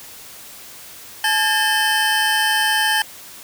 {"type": "tone cluster", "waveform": "square", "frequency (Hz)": [862, 1632, 1791, 3083], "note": ["A5", "G#6", "A6", "G7"], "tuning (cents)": [-36, -31, 30, -29], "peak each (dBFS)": -22, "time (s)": [1.24, 3.02], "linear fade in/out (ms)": 2, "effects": ["white hiss -39 dBFS RMS until 3.43 s"]}